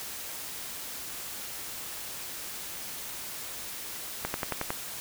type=click train; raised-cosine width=0.5 ms; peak=-14 dBFS; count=6; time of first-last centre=4.25-4.705 s; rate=11 Hz; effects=white hiss -39 dBFS RMS until 5 s